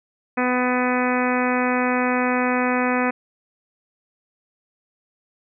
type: harmonic tone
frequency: 250 Hz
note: B3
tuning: 21 cents sharp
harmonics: 1 / 2 / 3 / 4 / 5 / 6 / 7 / 8 / 9 / 10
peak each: -22 / -25 / -27 / -28 / -29 / -30 / -30 / -31 / -32 / -32 dBFS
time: 0.37-3.11 s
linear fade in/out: 10 ms
effects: none